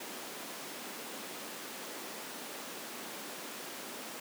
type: high-pass noise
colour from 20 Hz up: pink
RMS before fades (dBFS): -44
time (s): 0-4.2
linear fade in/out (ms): 5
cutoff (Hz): 220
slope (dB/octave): 24
effects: none